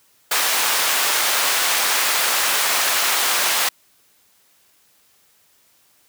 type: high-pass noise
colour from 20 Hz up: pink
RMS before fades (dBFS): -19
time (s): 0.31-3.69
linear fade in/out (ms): 5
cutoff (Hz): 940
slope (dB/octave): 12
effects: white hiss -58 dBFS RMS until 6.08 s + high-pass 60 Hz 12 dB/octave